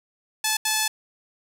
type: tone bursts at uneven times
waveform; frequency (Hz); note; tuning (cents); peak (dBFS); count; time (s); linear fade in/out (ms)
5% pulse; 867; A5; -26; -9; 2; 0.44-0.57 / 0.65-0.88; 5
effects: none